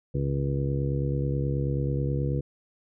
harmonic tone, 69.3 Hz, C#2, in tune, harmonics 1 / 2 / 3 / 4 / 5 / 6 / 7, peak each -32 / -26 / -39 / -36 / -36 / -40 / -35 dBFS, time 0.14-2.41 s, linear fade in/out 10 ms, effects none

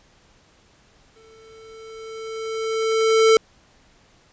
square tone with exponential growth, 444.6 Hz, A4, 18 cents sharp, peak -11 dBFS, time 1.16-3.37 s, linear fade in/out 2 ms, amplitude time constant 480 ms, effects pink hiss -56 dBFS RMS until 4.32 s + resampled to 16000 Hz

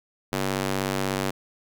square tone with high-pass filter, 48.25 Hz, G1, 27 cents flat, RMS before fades -27 dBFS, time 0.32-1.31 s, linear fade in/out 10 ms, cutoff 200 Hz, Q 0.6, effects none

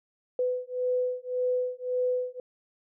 sine beating tone pair, 500 / 501.8 Hz, B4 / B4, +21 / +28 cents, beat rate 1.8 Hz, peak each -29 dBFS, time 0.39-2.4 s, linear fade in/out 2 ms, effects none

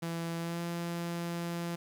sawtooth tone with pitch glide, 167.3 to 170.91 Hz, E3 to F3, +26 to -37 cents, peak -30 dBFS, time 0.02-1.76 s, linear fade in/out 10 ms, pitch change +37 cents, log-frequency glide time 0.38-0.61 s, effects 10-bit

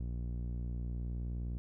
sawtooth tone with low-pass filter, 59.7 Hz, A#1, 42 cents sharp, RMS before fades -38 dBFS, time 0-1.58 s, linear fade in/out 0 ms, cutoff 210 Hz, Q 0.72, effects none

